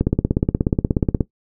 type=click train; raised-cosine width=3 ms; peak=-3 dBFS; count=21; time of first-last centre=0.01-1.208 s; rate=16.7 Hz; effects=noise-tail reverb RT60 0.1 s tail -17 dB re dry